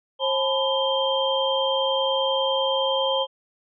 sine tone cluster, 535 / 863 / 1004 / 3165 Hz, C5 / A5 / B5 / G7, +38 / -34 / +28 / +16 cents, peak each -23 / -29 / -29 / -25 dBFS, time 0.19-3.27 s, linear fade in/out 50 ms, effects none

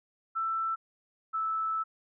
sine tone pair in turn, 1330 / 1312.4 Hz, E6 / E6, +15 / -8 cents, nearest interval unison, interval 23 cents, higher first, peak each -28 dBFS, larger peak neither, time 0.35-0.76 / 1.33-1.84 s, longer second, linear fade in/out 20 ms, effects none

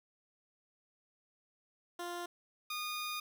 15% pulse tone pair in turn, 349.2 / 1225.2 Hz, F4 / D#6, 0 / -27 cents, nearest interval octave + minor seventh, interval 2173 cents, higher second, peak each -33 / -31 dBFS, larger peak second, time 1.99-2.26 / 2.7-3.2 s, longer second, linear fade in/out 5 ms, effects none

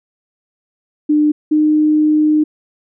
sine tone pair in turn, 300.1 / 305.2 Hz, D4 / D#4, +38 / -33 cents, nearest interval unison, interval 29 cents, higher second, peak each -9 dBFS, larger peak neither, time 1.09-1.32 / 1.51-2.44 s, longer second, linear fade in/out 10 ms, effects none

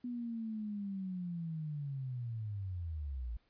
sine linear sweep, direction down, 246.9 to 54.4 Hz, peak -37 dBFS, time 0.04-3.37 s, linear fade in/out 5 ms, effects pink hiss -75 dBFS RMS until 3.49 s + resampled to 11025 Hz

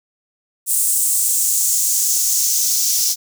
white noise with high-pass filter sweep, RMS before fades -17 dBFS, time 0.66-3.16 s, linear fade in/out 50 ms, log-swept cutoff 8600 to 5500 Hz, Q 2.8, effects none

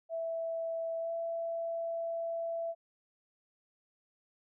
sine tone with pitch glide, 659.3 to 667.3 Hz, E5 to E5, 0 to +21 cents, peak -33 dBFS, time 0.09-2.75 s, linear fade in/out 50 ms, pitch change +21 cents, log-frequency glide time 0.99-1.11 s, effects none

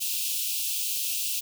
white high-pass noise, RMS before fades -29 dBFS, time 0-1.41 s, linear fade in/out 20 ms, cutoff 2500 Hz, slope 96 dB/octave, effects none

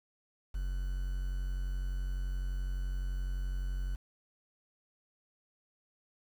triangle tone with quantisation, 45.87 Hz, F#1, 14 cents flat, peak -30 dBFS, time 0.54-3.96 s, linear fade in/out 10 ms, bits 9, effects none

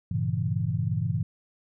sine chord, G diminished seventh, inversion none, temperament equal with one note detuned, 99.37 / 116.54 / 138.59 / 164.81 Hz, G2 / Bb2 / Db3 / Fb3, +24 / 0 / 0 / 0 cents, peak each -30 / -29 / -31 / -30 dBFS, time 0.11-1.23 s, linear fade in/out 5 ms, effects none

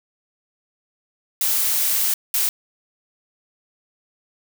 blue noise bursts at uneven times, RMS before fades -20 dBFS, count 2, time 1.41-2.14 / 2.34-2.49 s, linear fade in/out 2 ms, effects none

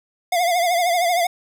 square tone with vibrato, 700 Hz, F5, 4 cents sharp, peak -17 dBFS, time 0.32-1.27 s, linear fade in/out 5 ms, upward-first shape triangle, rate 13 Hz, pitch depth 91 cents each way, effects none

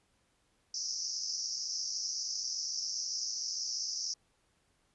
white band-pass noise, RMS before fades -37 dBFS, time 0.74-4.14 s, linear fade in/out 5 ms, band 5000 to 6000 Hz, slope 96 dB/octave, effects pink hiss -73 dBFS RMS until 4.94 s + resampled to 24000 Hz

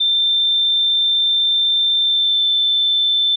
sine tone with pitch glide, 3572 to 3539 Hz, A7 to A7, +25 to +9 cents, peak -13 dBFS, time 0-3.36 s, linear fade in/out 10 ms, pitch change -16 cents, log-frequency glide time 1.99-2.45 s, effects none

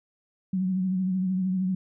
sine tone with vibrato, 186.4 Hz, F#3, 13 cents sharp, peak -23 dBFS, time 0.53-1.75 s, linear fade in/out 5 ms, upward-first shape triangle, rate 13 Hz, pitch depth 54 cents each way, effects none

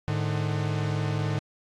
45% pulse tone pair together, 106.2 / 150.1 Hz, G#2 / D3, +39 / +38 cents, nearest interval tritone, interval 599 cents, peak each -28 dBFS, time 0.08-1.39 s, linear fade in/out 0 ms, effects low-pass 5000 Hz 12 dB/octave + AAC 64 kbps

